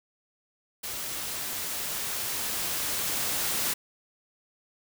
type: noise with level ramp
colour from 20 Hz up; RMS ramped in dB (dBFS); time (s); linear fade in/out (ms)
white; -35 to -28; 0.83-3.74; 10
effects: none